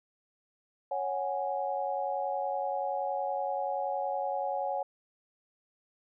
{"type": "chord", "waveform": "sine", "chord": "C# suspended fourth", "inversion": "none", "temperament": "equal", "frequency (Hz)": [554.4, 740, 830.6], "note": ["C#5", "F#5", "G#5"], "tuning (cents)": [0, 0, 0], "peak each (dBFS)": -34, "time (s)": [0.91, 4.83], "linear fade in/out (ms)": 5, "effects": []}